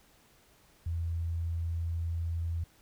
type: tone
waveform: sine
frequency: 83.7 Hz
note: E2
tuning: 27 cents sharp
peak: -30 dBFS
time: 0.86-2.64 s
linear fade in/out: 5 ms
effects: pink hiss -63 dBFS RMS until 2.81 s